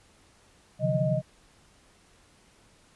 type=tone cluster; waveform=sine; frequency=132.1 / 149.6 / 167.9 / 180.2 / 623 Hz; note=C3 / D3 / E3 / F#3 / D#5; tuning=+17 / +32 / +32 / -45 / +2 cents; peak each=-28 / -30 / -33 / -32 / -27 dBFS; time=0.79-1.22 s; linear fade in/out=50 ms; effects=pink hiss -60 dBFS RMS until 2.95 s + resampled to 24000 Hz